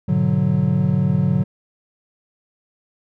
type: chord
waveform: triangle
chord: G# half-diminished seventh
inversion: none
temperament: equal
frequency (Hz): 103.83 / 123.47 / 146.83 / 185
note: G#2 / B2 / D3 / F#3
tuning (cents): 0 / 0 / 0 / 0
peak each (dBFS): -22 / -21 / -17 / -17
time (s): 0.08-1.44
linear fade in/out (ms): 10
effects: none